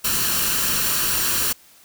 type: noise with comb filter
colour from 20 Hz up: white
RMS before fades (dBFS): -21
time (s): 0.04-1.53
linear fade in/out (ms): 10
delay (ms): 0.7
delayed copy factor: +0.55
effects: white hiss -51 dBFS RMS until 1.84 s